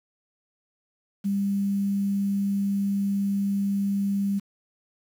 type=tone with quantisation; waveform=sine; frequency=199 Hz; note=G3; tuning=26 cents sharp; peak=-22 dBFS; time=1.24-4.4 s; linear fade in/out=20 ms; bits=8; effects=none